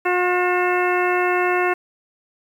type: harmonic tone with a mistuned harmonic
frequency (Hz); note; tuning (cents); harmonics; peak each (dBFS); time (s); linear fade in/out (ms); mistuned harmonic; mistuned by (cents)
359.5; F#4; -50; 1 / 2 / 3 / 4 / 5 / 6 / 7; -20 / -23 / -25 / -26 / -27 / -28 / -28; 0.05-1.74; 10; 7; +92
effects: 8-bit